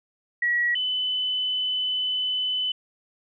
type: tone pair in turn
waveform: sine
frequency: 1920 / 3013 Hz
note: B6 / F#7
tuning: -49 / +31 cents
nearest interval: minor sixth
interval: 780 cents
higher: second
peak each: -20 / -23 dBFS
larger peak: first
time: 0.42-0.75 / 0.75-2.72 s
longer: second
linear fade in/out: 5 ms
effects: none